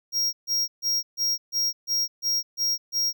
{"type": "tone bursts", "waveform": "square", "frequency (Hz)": 5600, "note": "F8", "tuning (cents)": 4, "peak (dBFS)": -22, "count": 9, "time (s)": [0.12, 3.13], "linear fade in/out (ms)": 50, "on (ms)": 210, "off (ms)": 140, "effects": []}